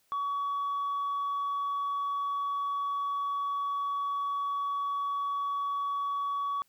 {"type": "tone", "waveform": "sine", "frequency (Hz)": 1130, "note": "C#6", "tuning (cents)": 33, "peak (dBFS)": -27, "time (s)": [0.12, 6.62], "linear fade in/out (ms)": 0, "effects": ["tanh soft clip ceiling -27 dBFS", "white hiss -70 dBFS RMS until 6.68 s"]}